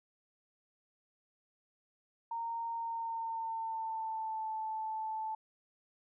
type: tone with pitch glide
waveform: sine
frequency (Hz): 923 to 876.2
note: A#5 to A5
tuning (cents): -17 to -7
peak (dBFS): -35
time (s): 2.31-5.35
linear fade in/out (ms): 5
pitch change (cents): -90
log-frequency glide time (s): 2.74-4.5
effects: none